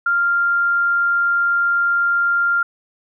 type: tone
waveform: sine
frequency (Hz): 1394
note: F6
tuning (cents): -4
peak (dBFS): -14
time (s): 0.06-2.63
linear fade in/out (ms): 5
effects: none